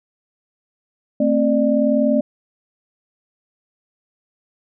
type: tone cluster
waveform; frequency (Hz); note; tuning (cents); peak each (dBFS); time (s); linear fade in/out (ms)
sine; 225.4 / 265.7 / 596; A3 / C4 / D5; +42 / +27 / +25; -18; 1.2-2.21; 5
effects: none